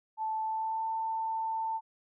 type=tone with pitch glide; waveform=sine; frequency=877 to 892.3 Hz; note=A5 to A5; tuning=-6 to +24 cents; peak=-30 dBFS; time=0.17-1.81 s; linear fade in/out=50 ms; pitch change=+30 cents; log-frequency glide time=0.41-0.87 s; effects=none